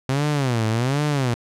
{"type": "tone with vibrato", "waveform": "sawtooth", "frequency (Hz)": 128.2, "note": "C3", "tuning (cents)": -35, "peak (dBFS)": -15, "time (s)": [0.09, 1.34], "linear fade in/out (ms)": 0, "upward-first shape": "sine", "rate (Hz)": 1.3, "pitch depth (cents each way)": 270, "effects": ["low-pass 9000 Hz 12 dB/octave"]}